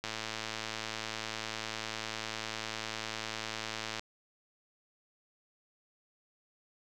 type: click train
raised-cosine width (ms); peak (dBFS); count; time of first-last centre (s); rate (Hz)
0.2; -19; 436; 0.04-3.995; 110
effects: none